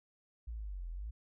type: linear two-way sweep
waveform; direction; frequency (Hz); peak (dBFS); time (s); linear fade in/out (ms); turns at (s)
sine; down then up; 59.1 to 40.85 to 59; -39; 0.47-1.11; 10; 0.9
effects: none